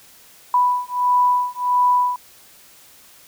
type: beating tone pair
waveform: sine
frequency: 987.8 / 989.3 Hz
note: B5 / B5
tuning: 0 / +3 cents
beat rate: 1.5 Hz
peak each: -18 dBFS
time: 0.54-2.16 s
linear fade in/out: 2 ms
effects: white hiss -48 dBFS RMS until 3.27 s